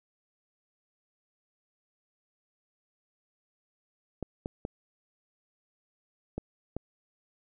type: clicks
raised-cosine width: 2 ms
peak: -20 dBFS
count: 5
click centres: 4.227 / 4.459 / 4.651 / 6.38 / 6.766 s
effects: none